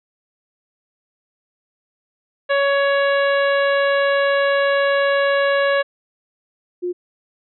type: harmonic tone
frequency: 559 Hz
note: C#5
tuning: 14 cents sharp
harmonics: 1 / 2 / 3 / 4 / 5 / 6 / 7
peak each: -16 / -24 / -21 / -31 / -30 / -35 / -35 dBFS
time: 2.49-5.83 s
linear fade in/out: 20 ms
type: tone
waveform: sine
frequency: 356.4 Hz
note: F4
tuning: 35 cents sharp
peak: -20 dBFS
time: 6.82-6.93 s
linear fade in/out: 20 ms
effects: none